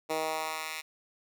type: tone with high-pass filter sweep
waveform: 10% pulse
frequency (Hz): 157.9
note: D#3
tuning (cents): +26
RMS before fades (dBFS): -34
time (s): 0.09-0.82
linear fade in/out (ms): 20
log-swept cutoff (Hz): 420 to 2100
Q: 1.2
effects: none